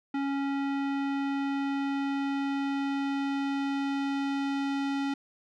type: tone with low-pass filter sweep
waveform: square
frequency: 277.2 Hz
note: C#4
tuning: in tune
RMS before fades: -30 dBFS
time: 0.14-5.14 s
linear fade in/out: 5 ms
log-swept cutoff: 2300 to 4000 Hz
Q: 0.84
effects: none